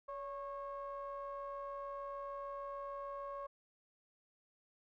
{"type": "ring-modulated tone", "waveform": "triangle", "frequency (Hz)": 265.9, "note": "C4", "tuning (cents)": 28, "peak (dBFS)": -37, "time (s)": [0.08, 3.47], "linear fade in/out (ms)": 10, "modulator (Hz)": 831, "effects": []}